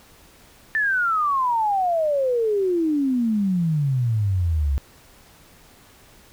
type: exponential sweep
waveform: sine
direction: down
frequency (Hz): 1789 to 66.1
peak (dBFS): -18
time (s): 0.75-4.78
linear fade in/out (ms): 0
effects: pink hiss -51 dBFS RMS until 6.32 s